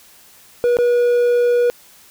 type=tone with dropouts; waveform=triangle; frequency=483.3 Hz; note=B4; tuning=38 cents flat; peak=-10 dBFS; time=0.64-1.7 s; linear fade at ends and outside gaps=0 ms; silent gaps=0.769-0.787 s; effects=white hiss -47 dBFS RMS until 2.1 s